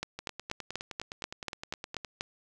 two click trains, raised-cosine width 0.2 ms, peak -16 / -21 dBFS, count 10 / 19, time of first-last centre 0.03-2.209 / 0.19-2.048 s, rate 4.13 / 9.69 Hz, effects none

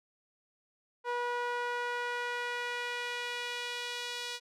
sawtooth tone with band-pass filter sweep, 484.7 Hz, B4, 32 cents flat, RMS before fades -36 dBFS, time 1.04-4.4 s, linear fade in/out 50 ms, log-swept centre 1000 to 4000 Hz, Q 1.2, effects none

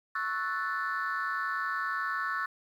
sine chord, F# minor seventh, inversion second, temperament equal, 1108.7 / 1318.5 / 1480 / 1760 Hz, C#6 / E6 / F#6 / A6, 0 / 0 / 0 / 0 cents, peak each -34 dBFS, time 0.15-2.46 s, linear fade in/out 5 ms, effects tanh soft clip ceiling -24 dBFS + 10-bit

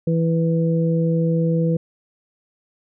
harmonic tone, 164.81 Hz, E3, in tune, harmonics 1 / 2 / 3, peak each -17 / -27 / -23 dBFS, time 0.07-1.77 s, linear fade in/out 5 ms, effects none

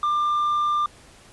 sine tone with tanh clipping, 1193 Hz, D6, 27 cents sharp, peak -20 dBFS, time 0.03-0.86 s, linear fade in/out 2 ms, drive 3 dB, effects pink hiss -50 dBFS RMS until 1.32 s + resampled to 24000 Hz

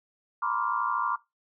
sine tone cluster, 933 / 983 / 1056 / 1167 / 1395 Hz, A#5 / B5 / C6 / D6 / F6, +1 / -8 / +16 / -11 / -2 cents, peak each -36 / -33 / -31 / -30 / -35 dBFS, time 0.42-1.16 s, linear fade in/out 5 ms, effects noise-tail reverb RT60 0.2 s tail -18 dB re dry

